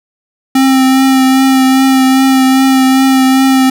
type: tone with vibrato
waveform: square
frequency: 264.1 Hz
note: C4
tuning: 16 cents sharp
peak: -6 dBFS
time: 0.55-3.7 s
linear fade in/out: 5 ms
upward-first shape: triangle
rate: 2.5 Hz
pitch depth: 21 cents each way
effects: none